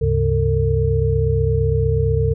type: tone cluster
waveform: sine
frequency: 73 / 101.6 / 137.2 / 452.1 Hz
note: D2 / G#2 / C#3 / A4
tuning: -10 / -38 / -17 / +47 cents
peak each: -20 dBFS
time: 0.01-2.34 s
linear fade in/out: 10 ms
effects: none